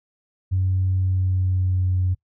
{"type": "tone with pitch glide", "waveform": "sine", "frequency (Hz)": [93.5, 91.73], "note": ["F#2", "F#2"], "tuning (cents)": [19, -14], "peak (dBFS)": -17, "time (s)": [0.51, 2.15], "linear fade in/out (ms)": 20, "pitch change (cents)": -33, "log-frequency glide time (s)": [0.96, 1.99], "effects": ["noise-tail reverb RT60 0.1 s tail -22 dB re dry", "tanh soft clip ceiling -13 dBFS"]}